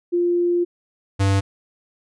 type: tone pair in turn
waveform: sine / square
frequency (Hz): 349.2 / 97.99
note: F4 / G2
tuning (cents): 0 / 0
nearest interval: octave + minor seventh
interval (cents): 2200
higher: first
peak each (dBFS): -16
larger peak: neither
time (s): 0.12-0.65 / 1.19-1.41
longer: first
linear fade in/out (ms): 20
effects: resampled to 22050 Hz